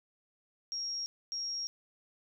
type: tone bursts at uneven times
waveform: sine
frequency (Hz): 5588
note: F8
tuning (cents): 0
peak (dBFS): -34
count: 2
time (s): 0.72-1.06 / 1.32-1.67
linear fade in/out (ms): 0
effects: none